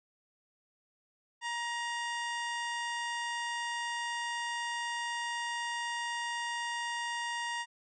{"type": "harmonic tone with a mistuned harmonic", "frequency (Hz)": 944, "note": "A#5", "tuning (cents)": 22, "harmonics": [1, 2, 3, 4, 5, 6, 7, 8, 9], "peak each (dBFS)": [-37, -37, -43, -48, -51, -51, -53, -53, -52], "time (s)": [1.41, 7.66], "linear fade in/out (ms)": 50, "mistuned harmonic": 4, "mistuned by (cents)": -100, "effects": []}